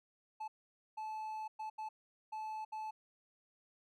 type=tone bursts at uneven times; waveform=triangle; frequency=868 Hz; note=A5; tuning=24 cents flat; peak=-38 dBFS; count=6; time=0.4-0.48 / 0.97-1.48 / 1.59-1.7 / 1.78-1.89 / 2.32-2.65 / 2.72-2.91 s; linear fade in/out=10 ms; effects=none